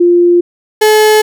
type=tone pair in turn; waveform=sine / 35% pulse; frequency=349.2 / 429.2 Hz; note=F4 / A4; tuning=0 / -43 cents; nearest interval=major third; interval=357 cents; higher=second; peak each=-4 / -3 dBFS; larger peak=second; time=0-0.41 / 0.81-1.22 s; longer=neither; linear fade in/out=10 ms; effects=none